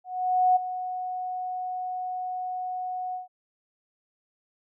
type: tone with ADSR envelope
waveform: sine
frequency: 735 Hz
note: F#5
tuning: 12 cents flat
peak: -16 dBFS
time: 0.04-3.28 s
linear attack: 520 ms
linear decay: 14 ms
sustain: -13 dB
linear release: 140 ms
effects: none